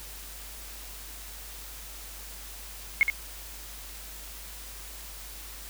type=tone with echo; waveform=sine; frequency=2169 Hz; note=C#7; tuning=38 cents flat; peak=-16 dBFS; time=3.01-3.03 s; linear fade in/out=0 ms; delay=70 ms; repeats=1; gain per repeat=-6 dB; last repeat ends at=3.1 s; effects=added 50 Hz sine -45 dBFS peak until 5.69 s + white hiss -44 dBFS RMS until 5.69 s